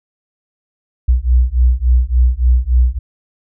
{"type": "beating tone pair", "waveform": "sine", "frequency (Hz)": [60, 63.5], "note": ["B1", "B1"], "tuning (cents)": [-49, 49], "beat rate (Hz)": 3.5, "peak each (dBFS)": -12, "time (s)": [1.08, 2.99], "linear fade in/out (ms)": 10, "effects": []}